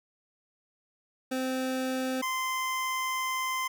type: tone pair in turn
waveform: 25% pulse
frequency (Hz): 259.4 / 1037.6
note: C4 / C6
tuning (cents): -15 / -15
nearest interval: 2 octaves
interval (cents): 2400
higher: second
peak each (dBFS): -25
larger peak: neither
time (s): 1.31-2.22 / 2.22-3.68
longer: second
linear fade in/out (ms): 10
effects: none